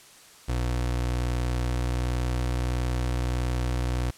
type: tone with pitch glide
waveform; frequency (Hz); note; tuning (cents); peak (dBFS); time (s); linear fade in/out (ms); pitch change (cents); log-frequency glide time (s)
30% pulse; 61 to 61.57; B1 to B1; -21 to -5; -22; 0.48-4.11; 10; +16; 1.38-2.31
effects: white hiss -51 dBFS RMS until 4.17 s + low-pass 10000 Hz 12 dB/octave